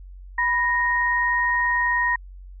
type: tone pair together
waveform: sine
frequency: 983.5 / 1864.7 Hz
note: B5 / A#6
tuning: -7 / 0 cents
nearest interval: major seventh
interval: 1107 cents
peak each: -23 / -20 dBFS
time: 0.38-2.16 s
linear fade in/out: 5 ms
effects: added 46 Hz sine -38 dBFS peak until 2.6 s